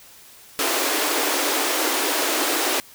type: high-pass noise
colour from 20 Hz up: pink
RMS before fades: -22 dBFS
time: 0.59-2.8 s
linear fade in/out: 0 ms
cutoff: 270 Hz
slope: 96 dB/octave
effects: white hiss -47 dBFS RMS until 2.94 s